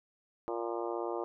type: harmonic tone with a mistuned harmonic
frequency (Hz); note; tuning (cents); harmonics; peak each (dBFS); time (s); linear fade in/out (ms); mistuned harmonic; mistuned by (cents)
116.54; A#2; 0; 3 / 4 / 5 / 6 / 7 / 8 / 9 / 10; -37 / -39 / -41 / -43 / -44 / -45 / -46 / -47; 0.48-1.24; 0; 10; +62
effects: none